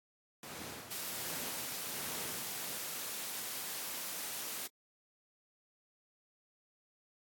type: noise with tremolo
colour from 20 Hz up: pink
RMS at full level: -44 dBFS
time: 0.43-2.77 s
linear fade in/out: 2 ms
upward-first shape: sine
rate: 1.3 Hz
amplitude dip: 70%
type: noise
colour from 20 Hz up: white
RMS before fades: -41 dBFS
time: 0.9-4.68 s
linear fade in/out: 20 ms
effects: high-pass 150 Hz 12 dB/octave + AAC 64 kbps